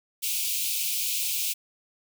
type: high-pass noise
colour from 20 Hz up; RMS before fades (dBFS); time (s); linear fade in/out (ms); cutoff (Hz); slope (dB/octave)
white; -28; 0.22-1.54; 20; 2300; 96
effects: none